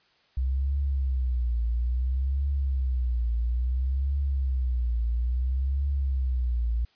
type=tone with vibrato; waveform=sine; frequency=63.5 Hz; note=B1; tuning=49 cents sharp; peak=-23 dBFS; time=0.37-6.85 s; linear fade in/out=5 ms; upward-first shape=triangle; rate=0.59 Hz; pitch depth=180 cents each way; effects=white hiss -64 dBFS RMS until 6.95 s + resampled to 11025 Hz